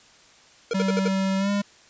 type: tone bursts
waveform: square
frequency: 466.2 Hz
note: A#4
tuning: in tune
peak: -23 dBFS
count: 5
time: 0.71-1.079 s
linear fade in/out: 2 ms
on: 25 ms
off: 61 ms
type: tone with pitch glide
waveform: square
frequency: 192.3 to 202.1 Hz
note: G3 to G#3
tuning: -33 to -47 cents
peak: -22 dBFS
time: 0.74-1.62 s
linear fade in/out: 10 ms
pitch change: +86 cents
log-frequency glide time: 1.38-1.5 s
effects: white hiss -53 dBFS RMS until 1.89 s + resampled to 16000 Hz